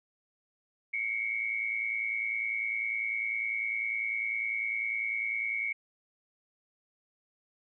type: tone pair together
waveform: sine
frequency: 2173 / 2283 Hz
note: C#7 / D7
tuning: -35 / -50 cents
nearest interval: minor second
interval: 85 cents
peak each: -32 / -33 dBFS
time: 0.93-5.73 s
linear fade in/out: 10 ms
effects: none